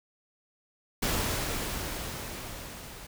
pink noise with level ramp, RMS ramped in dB -28 to -45 dBFS, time 1.02-3.07 s, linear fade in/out 10 ms, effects none

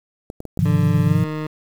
clicks, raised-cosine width 2 ms, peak -18 dBFS, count 4, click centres 0.301 / 0.404 / 0.453 / 0.574 s
sine chord, F minor seventh, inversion first, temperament equal with one note detuned, 102.34 / 130.81 / 155.56 / 174.61 Hz, Ab2 / C3 / Eb3 / F3, -25 / 0 / 0 / 0 cents, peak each -20 / -21 / -19 / -19 dBFS, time 0.59-1.24 s, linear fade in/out 0 ms
20% pulse tone with pitch glide, 146.83 to 154.31 Hz, D3 to D#3, 0 to -14 cents, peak -19 dBFS, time 0.65-1.47 s, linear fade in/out 5 ms, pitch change +86 cents, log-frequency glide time 1.04-1.2 s
effects low-pass 3000 Hz 12 dB/octave + 7-bit

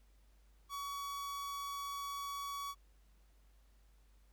45% pulse tone, 1129 Hz, C#6, 31 cents sharp, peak -40 dBFS, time 0.69-2.75 s, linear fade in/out 50 ms, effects added 50 Hz sine -63 dBFS peak until 4.32 s + pink hiss -75 dBFS RMS until 4.32 s

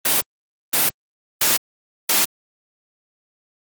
white noise bursts, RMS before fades -17 dBFS, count 4, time 0.05-2.25 s, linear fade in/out 5 ms, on 160 ms, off 520 ms, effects high-pass 150 Hz 12 dB/octave + Opus 24 kbps

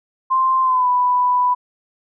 sine tone with pitch glide, 1046.5 to 991.2 Hz, C6 to B5, 0 to +6 cents, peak -13 dBFS, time 0.3-1.55 s, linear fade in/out 20 ms, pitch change -94 cents, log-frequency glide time 0.62-0.88 s, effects none

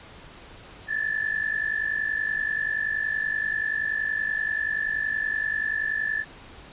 sine tone pair together, 1722 / 1772.5 Hz, A6 / A6, -38 / +12 cents, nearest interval minor second, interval 50 cents, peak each -27 dBFS, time 0.87-6.25 s, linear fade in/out 50 ms, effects pink hiss -46 dBFS RMS until 6.72 s + resampled to 8000 Hz

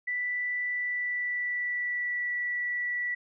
sine tone with pitch glide, 1975.5 to 1953.9 Hz, B6 to B6, 0 to -19 cents, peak -28 dBFS, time 0.07-3.15 s, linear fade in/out 10 ms, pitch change -19 cents, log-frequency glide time 0.63-2.31 s, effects none

